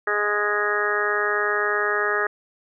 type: harmonic tone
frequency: 207.7 Hz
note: G#3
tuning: in tune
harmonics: 2 / 3 / 4 / 5 / 6 / 7 / 8 / 9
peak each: -26 / -32 / -33 / -36 / -26 / -31 / -25 / -28 dBFS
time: 0.07-2.27 s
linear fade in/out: 5 ms
effects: none